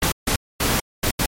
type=noise bursts at uneven times; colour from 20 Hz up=pink; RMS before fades=-20 dBFS; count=5; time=0.02-0.12 / 0.27-0.36 / 0.6-0.8 / 1.03-1.11 / 1.19-1.26 s; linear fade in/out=5 ms; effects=MP3 64 kbps